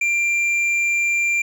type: tone with hard clipping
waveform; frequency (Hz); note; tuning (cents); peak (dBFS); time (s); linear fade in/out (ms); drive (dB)
sine; 2375; D7; +19; -18; 0.01-1.42; 5; 5
effects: none